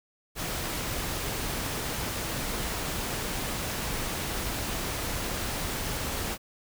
pink noise, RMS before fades -32 dBFS, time 0.35-6.38 s, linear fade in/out 50 ms, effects none

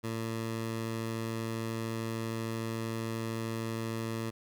15% pulse tone, 113.1 Hz, A2, 48 cents sharp, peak -27 dBFS, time 0.03-4.31 s, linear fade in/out 20 ms, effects none

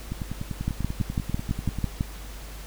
two click trains, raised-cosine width 5 ms, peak -17 / -12 dBFS, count 18 / 9, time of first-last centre 0.12-1.787 / 0.68-2.009 s, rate 10.2 / 6.02 Hz, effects added 50 Hz sine -38 dBFS peak until 2.66 s + pink hiss -44 dBFS RMS until 2.66 s

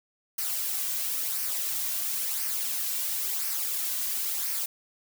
blue noise with flanger, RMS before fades -30 dBFS, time 0.38-4.66 s, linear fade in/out 5 ms, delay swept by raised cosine 0.27 to 2.37 ms, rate 0.97 Hz, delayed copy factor -0.5, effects none

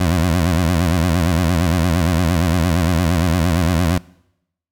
20% pulse tone with vibrato, 85.6 Hz, F2, 34 cents flat, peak -9 dBFS, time 0-3.98 s, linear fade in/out 5 ms, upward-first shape sine, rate 8.7 Hz, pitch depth 140 cents each way, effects noise-tail reverb RT60 0.8 s tail -23 dB re dry

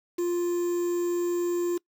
triangle tone with quantisation, 349.2 Hz, F4, in tune, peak -22 dBFS, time 0.18-1.78 s, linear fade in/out 10 ms, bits 7, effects noise-tail reverb RT60 0.1 s tail -23 dB re dry

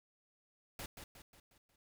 pink noise with echo, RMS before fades -45 dBFS, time 0.79-0.86 s, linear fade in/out 2 ms, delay 180 ms, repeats 5, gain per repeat -6 dB, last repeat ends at 1.76 s, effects none

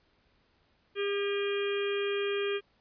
harmonic tone with a mistuned harmonic, 403.3 Hz, G4, 49 cents sharp, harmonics 1 / 3 / 4 / 5 / 6 / 7 / 8, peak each -29 / -42 / -41 / -46 / -39 / -45 / -41 dBFS, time 0.95-2.61 s, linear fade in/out 50 ms, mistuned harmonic 5, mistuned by -70 cents, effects pink hiss -69 dBFS RMS until 2.8 s + resampled to 11025 Hz

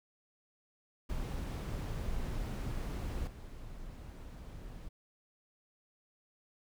brown noise with level steps, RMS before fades -37 / -47 dBFS, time 1.09-4.89 s, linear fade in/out 10 ms, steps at 3.27 s, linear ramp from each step 5 ms, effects none

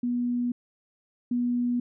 sine tone pair in turn, 243.2 / 243.2 Hz, B3 / B3, -26 / -26 cents, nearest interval unison, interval 0 cents, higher neither, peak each -24 / -23 dBFS, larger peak second, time 0.03-0.52 / 1.31-1.8 s, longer neither, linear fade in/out 5 ms, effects none

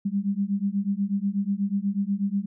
sine beating tone pair, 195.4 / 203.6 Hz, G3 / G#3, -5 / -34 cents, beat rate 8.2 Hz, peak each -26 dBFS, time 0.05-2.46 s, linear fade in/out 10 ms, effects none

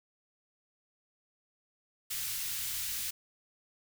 white band-stop noise, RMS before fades -36 dBFS, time 2.1-3.11 s, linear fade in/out 10 ms, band 110 to 2000 Hz, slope 12 dB/octave, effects none

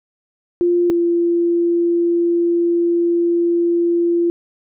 sine tone pair in turn, 349.2 / 342.8 Hz, F4 / F4, 0 / -32 cents, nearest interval unison, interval 32 cents, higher first, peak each -12 / -13 dBFS, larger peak first, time 0.61-0.9 / 0.9-4.3 s, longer second, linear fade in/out 0 ms, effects none

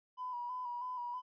triangle tone with vibrato, 985 Hz, B5, 5 cents flat, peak -34 dBFS, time 0.17-1.22 s, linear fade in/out 50 ms, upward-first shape square, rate 3.1 Hz, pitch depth 35 cents each way, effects tanh soft clip ceiling -36 dBFS + resampled to 11025 Hz

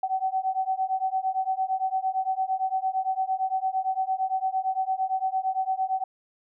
sine beating tone pair, 755 / 763.8 Hz, F#5 / G5, +35 / -45 cents, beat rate 8.8 Hz, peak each -27 dBFS, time 0.03-6.04 s, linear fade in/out 5 ms, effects none

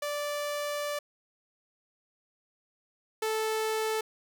sawtooth tone pair in turn, 585 / 438.3 Hz, D5 / A4, -7 / -7 cents, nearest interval perfect fourth, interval 500 cents, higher first, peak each -27 / -24 dBFS, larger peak second, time 0.02-0.99 / 3.22-4.01 s, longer first, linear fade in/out 5 ms, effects none

